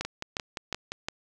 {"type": "two click trains", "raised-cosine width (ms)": 0.2, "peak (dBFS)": [-13, -16], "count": [4, 6], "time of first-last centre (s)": [[0.01, 1.085], [0.05, 0.92]], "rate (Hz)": [2.79, 5.75], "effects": []}